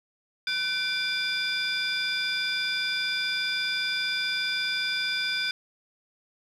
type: tone cluster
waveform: sine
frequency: 1516 / 2350 / 3523 / 4882 Hz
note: F#6 / D7 / A7 / D#8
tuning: +42 / +1 / +1 / -34 cents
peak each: -30 dBFS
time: 0.47-5.51 s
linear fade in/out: 2 ms
effects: tanh soft clip ceiling -20 dBFS + 10-bit